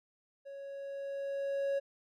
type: tone with level ramp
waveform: triangle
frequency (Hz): 554.4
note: C#5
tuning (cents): 0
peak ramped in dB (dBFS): -42 to -27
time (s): 0.45-1.8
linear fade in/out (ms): 20
effects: none